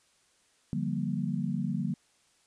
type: chord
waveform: sine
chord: G minor seventh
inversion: second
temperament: just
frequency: 147 / 176.4 / 196 / 235.2 Hz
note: D3 / F3 / G3 / Bb3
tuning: +2 / +18 / 0 / +16 cents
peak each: -34 dBFS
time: 0.73-1.94 s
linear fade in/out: 0 ms
effects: white hiss -67 dBFS RMS until 2.46 s + resampled to 22050 Hz